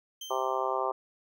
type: tone with exponential decay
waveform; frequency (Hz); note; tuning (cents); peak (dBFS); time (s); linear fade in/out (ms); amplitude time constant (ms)
30% pulse; 3127; G7; -5; -34; 0.21-0.86; 5; 140
type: harmonic tone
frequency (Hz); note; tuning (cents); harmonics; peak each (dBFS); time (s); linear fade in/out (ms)
130.81; C3; 0; 3 / 4 / 5 / 6 / 7 / 8 / 9; -35 / -35 / -35 / -35 / -35 / -35 / -35; 0.3-0.92; 10
effects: none

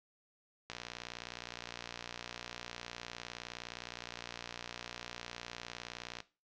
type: click train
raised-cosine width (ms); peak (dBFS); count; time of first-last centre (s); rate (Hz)
0.2; -24; 329; 0.7-6.203; 59.6
effects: noise-tail reverb RT60 0.3 s tail -17 dB re dry + low-pass 7000 Hz 12 dB/octave

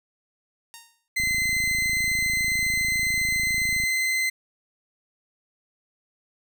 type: tone with exponential decay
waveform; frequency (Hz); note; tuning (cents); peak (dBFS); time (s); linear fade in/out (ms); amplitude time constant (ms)
5% pulse; 925; A#5; -14; -27; 0.74-1.08; 0; 72
type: tone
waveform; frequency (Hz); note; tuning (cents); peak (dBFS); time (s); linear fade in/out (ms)
40% pulse; 2059; C7; -28; -21; 1.16-4.3; 10
type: click train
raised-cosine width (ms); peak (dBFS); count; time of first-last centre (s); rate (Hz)
5; -25; 73; 1.2-3.837; 27.3
effects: none

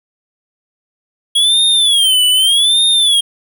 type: tone with vibrato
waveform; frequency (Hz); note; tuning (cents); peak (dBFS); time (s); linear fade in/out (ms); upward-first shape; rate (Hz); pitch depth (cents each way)
square; 3302; G#7; -11; -9; 1.35-3.21; 10; sine; 0.83; 180
effects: 8-bit

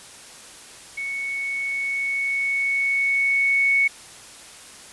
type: tone with level ramp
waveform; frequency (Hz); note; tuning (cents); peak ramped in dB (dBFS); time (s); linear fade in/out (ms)
sine; 2217; C#7; 0; -26 to -15; 0.97-3.88; 10
effects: white hiss -43 dBFS RMS until 4.92 s + resampled to 24000 Hz

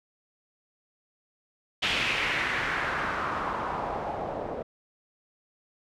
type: noise with low-pass filter sweep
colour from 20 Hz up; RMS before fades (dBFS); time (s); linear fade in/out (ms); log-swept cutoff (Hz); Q
white; -30; 1.82-4.63; 10; 3000 to 570; 2.4
effects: none

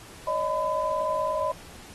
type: tone cluster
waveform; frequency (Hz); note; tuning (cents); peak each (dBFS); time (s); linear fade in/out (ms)
sine; 565 / 621 / 1007; C#5 / D#5 / B5; +33 / -3 / +33; -31 / -28 / -27; 0.27-1.52; 5
effects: pink hiss -47 dBFS RMS until 1.94 s + AAC 32 kbps

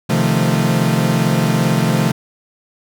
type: chord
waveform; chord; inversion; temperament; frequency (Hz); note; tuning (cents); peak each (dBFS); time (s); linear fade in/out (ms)
40% pulse; F dominant seventh; second; equal with one note detuned; 130.81 / 155.56 / 173.31 / 220; C3 / Eb3 / F3 / A3; 0 / 0 / -13 / 0; -18; 0.09-2.12; 10
effects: none

